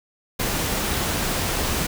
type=noise; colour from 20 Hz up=pink; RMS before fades=-24 dBFS; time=0.39-1.87 s; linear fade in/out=10 ms; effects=none